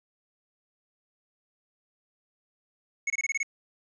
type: tone bursts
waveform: square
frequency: 2200 Hz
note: C#7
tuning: 14 cents flat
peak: -26 dBFS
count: 7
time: 3.07-3.431 s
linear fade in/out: 5 ms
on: 31 ms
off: 24 ms
effects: resampled to 22050 Hz + 9-bit

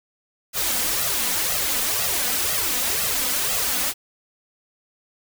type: noise with flanger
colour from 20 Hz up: white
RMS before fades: -23 dBFS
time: 0.53-3.94 s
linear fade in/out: 50 ms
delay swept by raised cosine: 1.5 to 4.1 ms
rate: 2 Hz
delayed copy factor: +0.8
effects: none

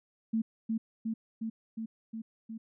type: tone with echo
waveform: sine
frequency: 223.5 Hz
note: A3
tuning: 27 cents sharp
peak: -26 dBFS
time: 0.33-0.42 s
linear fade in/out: 10 ms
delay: 360 ms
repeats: 6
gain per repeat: -2 dB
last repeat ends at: 2.58 s
effects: none

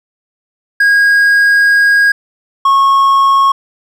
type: tone pair in turn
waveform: triangle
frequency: 1637 / 1094.6 Hz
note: G#6 / C#6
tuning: -25 / -22 cents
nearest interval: perfect fifth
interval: 697 cents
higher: first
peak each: -4 dBFS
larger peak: neither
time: 0.8-2.12 / 2.65-3.52 s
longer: first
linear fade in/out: 5 ms
effects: none

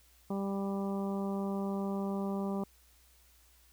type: harmonic tone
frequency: 197 Hz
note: G3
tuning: 9 cents sharp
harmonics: 1 / 2 / 3 / 4 / 5 / 6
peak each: -33 / -39 / -43 / -45 / -47 / -49 dBFS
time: 0.3-2.64 s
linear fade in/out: 5 ms
effects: added 60 Hz sine -64 dBFS peak until 3.72 s + white hiss -65 dBFS RMS until 3.72 s

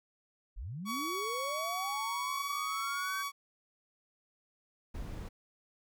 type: linear sweep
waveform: sine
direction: up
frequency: 30.62 to 1577 Hz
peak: -38 dBFS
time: 0.56-3.23 s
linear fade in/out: 20 ms
type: tone with vibrato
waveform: sawtooth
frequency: 1124 Hz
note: C#6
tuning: 24 cents sharp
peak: -31 dBFS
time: 0.85-3.32 s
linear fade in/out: 50 ms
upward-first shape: sine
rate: 1.4 Hz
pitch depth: 9 cents each way
type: noise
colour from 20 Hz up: brown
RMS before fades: -41 dBFS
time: 4.94-5.29 s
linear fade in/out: 10 ms
effects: none

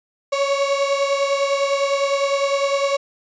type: beating tone pair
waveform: 35% pulse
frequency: 554.4 / 564.3 Hz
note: C#5 / C#5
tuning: 0 / +31 cents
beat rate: 9.9 Hz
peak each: -17 / -22 dBFS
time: 0.32-2.97 s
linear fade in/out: 10 ms
effects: resampled to 16000 Hz

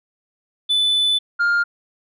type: tone pair in turn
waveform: sine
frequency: 3497 / 1406.3 Hz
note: A7 / F6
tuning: -11 / +12 cents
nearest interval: octave + major third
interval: 1577 cents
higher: first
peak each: -12 dBFS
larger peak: neither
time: 0.69-1.19 / 1.39-1.64 s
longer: first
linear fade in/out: 20 ms
effects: tanh soft clip ceiling -14 dBFS

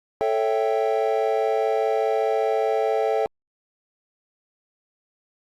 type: chord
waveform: triangle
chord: A dominant seventh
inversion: none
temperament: equal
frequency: 440 / 554.4 / 659.3 / 784 Hz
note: A4 / C#5 / E5 / G5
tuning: 0 / 0 / 0 / 0 cents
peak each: -21 / -25 / -24 / -24 dBFS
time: 0.21-3.26 s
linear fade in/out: 0 ms
effects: Opus 48 kbps

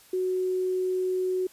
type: tone with quantisation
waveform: sine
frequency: 370 Hz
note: F#4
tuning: in tune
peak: -24 dBFS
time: 0.13-1.47 s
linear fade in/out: 5 ms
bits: 9
effects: white hiss -55 dBFS RMS until 1.52 s + resampled to 32000 Hz

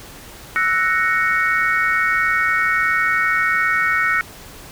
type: chord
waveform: sine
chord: F# dominant seventh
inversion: third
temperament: equal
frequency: 1318.5 / 1480 / 1864.7 / 2217 Hz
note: E6 / F#6 / A#6 / C#7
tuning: 0 / 0 / 0 / 0 cents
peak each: -21 / -20 / -19 / -21 dBFS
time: 0.56-4.21 s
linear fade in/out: 0 ms
effects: tanh soft clip ceiling -5 dBFS + pink hiss -39 dBFS RMS until 4.71 s

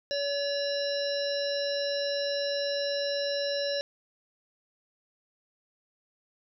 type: harmonic tone with a mistuned harmonic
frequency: 568 Hz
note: C#5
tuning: 42 cents sharp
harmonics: 1 / 3 / 5 / 7 / 9 / 10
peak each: -29 / -39 / -42 / -36 / -42 / -37 dBFS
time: 0.11-3.81 s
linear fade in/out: 0 ms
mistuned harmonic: 10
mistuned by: -52 cents
effects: none

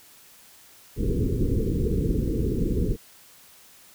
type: low-pass noise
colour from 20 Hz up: pink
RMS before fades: -24 dBFS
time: 0.96-2.97 s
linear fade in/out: 50 ms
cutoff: 480 Hz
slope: 96 dB/octave
effects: white hiss -52 dBFS RMS until 3.94 s

